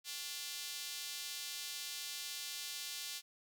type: tone with high-pass filter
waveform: square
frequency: 159 Hz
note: D#3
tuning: 38 cents sharp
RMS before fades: -44 dBFS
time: 0.04-3.22 s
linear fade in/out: 50 ms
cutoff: 3800 Hz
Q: 1.2
effects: none